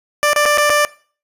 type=tone with dropouts; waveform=15% pulse; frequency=591 Hz; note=D5; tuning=11 cents sharp; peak=-5 dBFS; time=0.23-0.85 s; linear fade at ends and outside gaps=0 ms; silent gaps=0.332-0.361 / 0.455-0.459 / 0.575-0.582 / 0.697-0.702 s; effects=noise-tail reverb RT60 0.4 s tail -20 dB re dry + resampled to 32000 Hz